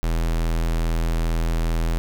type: tone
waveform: square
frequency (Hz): 41.2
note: E1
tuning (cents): 0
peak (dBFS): -20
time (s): 0.03-1.98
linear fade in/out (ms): 0
effects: none